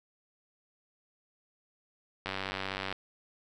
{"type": "click train", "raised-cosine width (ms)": 0.3, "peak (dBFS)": -18, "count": 65, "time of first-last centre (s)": [2.26, 2.926], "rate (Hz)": 96.1, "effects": []}